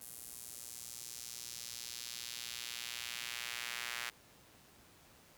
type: tone with high-pass filter sweep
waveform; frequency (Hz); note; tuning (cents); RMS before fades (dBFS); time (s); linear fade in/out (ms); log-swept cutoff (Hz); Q
sawtooth; 120; B2; -49; -45; 0.01-4.1; 5; 9900 to 1800; 1.2
effects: pink hiss -62 dBFS RMS until 5.37 s + high-pass 60 Hz 12 dB/octave